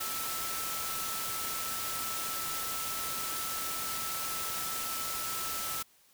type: tone in noise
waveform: sine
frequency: 1318.5 Hz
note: E6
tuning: in tune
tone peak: -40 dBFS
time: 0-5.83 s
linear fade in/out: 10 ms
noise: white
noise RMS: -36 dBFS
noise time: 0-5.83 s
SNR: -7 dB
effects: white hiss -64 dBFS RMS until 6.13 s